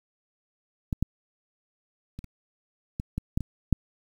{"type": "clicks", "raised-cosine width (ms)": 5, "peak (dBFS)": [-14, -11, -25, -30, -18, -16, -12, -19, -7], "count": 9, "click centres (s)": [0.928, 1.026, 2.19, 2.243, 2.999, 3.18, 3.375, 3.407, 3.727], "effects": ["8-bit"]}